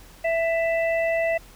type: harmonic tone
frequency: 662 Hz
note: E5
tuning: 7 cents sharp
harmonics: 1 / 3 / 4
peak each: -21 / -28 / -33 dBFS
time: 0.24-1.38 s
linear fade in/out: 10 ms
effects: added 41 Hz sine -48 dBFS peak until 1.55 s + pink hiss -50 dBFS RMS until 1.55 s